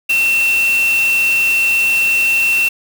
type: tone in noise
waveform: sine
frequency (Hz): 2700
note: E7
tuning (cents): +41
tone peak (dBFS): -11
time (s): 0.09-2.69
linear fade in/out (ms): 10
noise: white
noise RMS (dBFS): -26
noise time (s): 0.09-2.69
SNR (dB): +12
effects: none